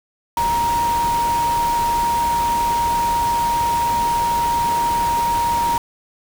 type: tone in noise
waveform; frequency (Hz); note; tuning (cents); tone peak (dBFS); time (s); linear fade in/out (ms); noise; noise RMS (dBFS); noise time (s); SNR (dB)
sine; 940; A#5; +14; -16; 0.37-5.78; 2; pink; -28; 0.37-5.78; +9
effects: none